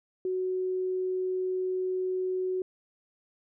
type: tone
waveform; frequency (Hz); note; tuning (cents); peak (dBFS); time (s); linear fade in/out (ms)
sine; 370.8; F#4; +4; -27; 0.25-2.62; 2
effects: none